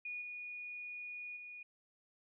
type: tone with level steps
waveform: sine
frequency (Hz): 2454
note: D#7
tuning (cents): -25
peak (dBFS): -40 / -43 / -47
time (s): 0.05-1.63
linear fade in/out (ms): 5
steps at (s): 0.21 / 1.36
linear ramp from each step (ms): 10
effects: none